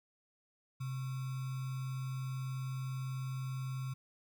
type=tone with sample-and-hold; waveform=sine; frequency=130.81 Hz; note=C3; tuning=in tune; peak=-36 dBFS; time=0.8-3.94 s; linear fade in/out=10 ms; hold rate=1225 Hz; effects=none